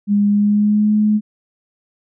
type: tone with pitch glide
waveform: sine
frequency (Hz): 204.2 to 211.9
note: G#3 to G#3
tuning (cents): -29 to +35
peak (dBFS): -11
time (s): 0.07-1.21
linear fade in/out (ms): 50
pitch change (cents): +64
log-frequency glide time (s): 0.26-0.93
effects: none